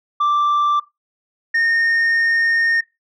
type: tone pair in turn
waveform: sine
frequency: 1174.7 / 1836.4 Hz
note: D6 / A#6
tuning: 0 / -26 cents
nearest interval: minor sixth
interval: 774 cents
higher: second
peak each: -11 dBFS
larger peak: neither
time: 0.2-0.8 / 1.54-2.81 s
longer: second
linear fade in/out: 10 ms
effects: noise-tail reverb RT60 0.2 s tail -19 dB re dry + tanh soft clip ceiling -13 dBFS